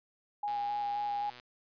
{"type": "tone with vibrato", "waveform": "sine", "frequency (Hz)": 821, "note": "G#5", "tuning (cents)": -20, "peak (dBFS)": -31, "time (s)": [0.43, 1.3], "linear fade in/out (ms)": 5, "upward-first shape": "square", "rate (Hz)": 3.8, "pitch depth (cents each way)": 11}
{"type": "click train", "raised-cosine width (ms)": 0.2, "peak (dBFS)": -32, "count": 114, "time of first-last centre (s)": [0.48, 1.399], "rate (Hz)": 123}
{"effects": ["resampled to 11025 Hz"]}